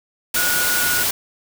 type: tone in noise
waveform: sine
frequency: 1453 Hz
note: F#6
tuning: 32 cents flat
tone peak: -21 dBFS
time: 0.36-1.03 s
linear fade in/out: 5 ms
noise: white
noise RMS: -20 dBFS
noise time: 0.34-1.11 s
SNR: -4 dB
effects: none